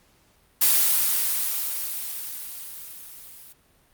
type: noise with level ramp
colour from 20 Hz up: blue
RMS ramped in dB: -17 to -46 dBFS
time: 0.61-3.53 s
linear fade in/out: 10 ms
effects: pink hiss -61 dBFS RMS until 3.93 s + Opus 48 kbps